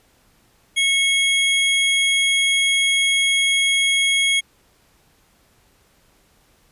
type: tone pair together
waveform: square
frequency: 2195 / 3289 Hz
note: C#7 / G#7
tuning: -18 / -18 cents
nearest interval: perfect fifth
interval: 700 cents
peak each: -19 dBFS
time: 0.76-4.41 s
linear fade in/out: 20 ms
effects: pink hiss -58 dBFS RMS until 6.71 s + resampled to 32000 Hz